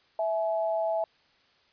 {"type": "tone pair together", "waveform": "sine", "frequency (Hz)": [656, 848.1], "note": ["E5", "G#5"], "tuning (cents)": [-9, 36], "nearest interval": "major third", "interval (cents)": 445, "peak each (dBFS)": [-26, -32], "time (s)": [0.19, 1.04], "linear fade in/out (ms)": 2, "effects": ["white hiss -64 dBFS RMS until 1.72 s", "resampled to 11025 Hz"]}